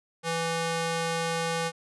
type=tone with high-pass filter; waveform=square; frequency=165.7 Hz; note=E3; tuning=9 cents sharp; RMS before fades=-29 dBFS; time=0.23-1.72 s; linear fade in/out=50 ms; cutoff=390 Hz; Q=0.61; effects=resampled to 24000 Hz